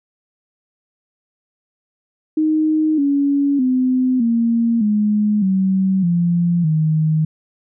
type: tone with pitch steps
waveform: sine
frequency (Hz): 311.1 / 282 / 255.6 / 231.7 / 210 / 190.4 / 172.59 / 156.45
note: D#4 / C#4 / C4 / A#3 / G#3 / F#3 / F3 / D#3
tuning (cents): 0 / +30 / -40 / -10 / +19 / +50 / -20 / +10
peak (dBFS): -13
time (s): 2.37-7.25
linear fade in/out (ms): 5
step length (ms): 610
effects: none